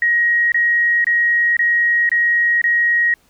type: tone bursts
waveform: sine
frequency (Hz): 1889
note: A#6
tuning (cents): +22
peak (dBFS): -12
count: 6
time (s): 0.02-3.14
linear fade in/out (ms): 2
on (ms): 500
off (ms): 24
effects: pink hiss -57 dBFS RMS until 3.29 s